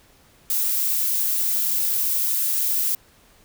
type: noise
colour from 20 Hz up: violet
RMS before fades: -22 dBFS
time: 0.5-2.95 s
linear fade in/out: 2 ms
effects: pink hiss -55 dBFS RMS until 3.44 s